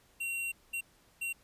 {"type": "tone bursts at uneven times", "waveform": "square", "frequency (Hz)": 2744, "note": "F7", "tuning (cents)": -31, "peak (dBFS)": -34, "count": 3, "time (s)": [[0.2, 0.52], [0.73, 0.81], [1.21, 1.33]], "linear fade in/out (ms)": 10, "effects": ["pink hiss -65 dBFS RMS until 1.43 s", "resampled to 32000 Hz"]}